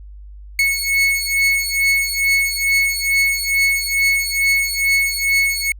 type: beating tone pair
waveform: 40% pulse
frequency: 2200 / 2202.3 Hz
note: C#7 / C#7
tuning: -14 / -12 cents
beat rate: 2.3 Hz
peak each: -17 dBFS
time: 0.59-5.72 s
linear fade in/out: 2 ms
effects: added 50 Hz sine -34 dBFS peak until 5.79 s